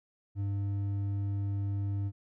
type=tone with hard clipping; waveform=sine; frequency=99.9 Hz; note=G2; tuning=33 cents sharp; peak=-31 dBFS; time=0.35-2.12 s; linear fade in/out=50 ms; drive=5 dB; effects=none